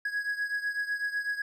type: beating tone pair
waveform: triangle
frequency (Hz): 1661.2 / 1669.2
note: G#6 / G#6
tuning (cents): 0 / +8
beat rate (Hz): 8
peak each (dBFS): -29 / -33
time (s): 0.05-1.42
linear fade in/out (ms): 5
effects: none